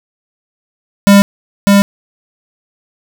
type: tone with echo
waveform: square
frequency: 200.4 Hz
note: G3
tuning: 38 cents sharp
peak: -3 dBFS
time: 1.07-1.22 s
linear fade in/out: 0 ms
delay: 600 ms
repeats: 1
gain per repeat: -2 dB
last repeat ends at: 1.82 s
effects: none